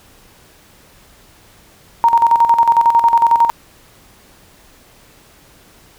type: tone with tremolo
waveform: sine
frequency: 930 Hz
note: A#5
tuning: 4 cents flat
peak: -6 dBFS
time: 2.04-3.5 s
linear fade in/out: 0 ms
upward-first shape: square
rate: 11 Hz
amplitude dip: 65%
effects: pink hiss -47 dBFS RMS until 5.98 s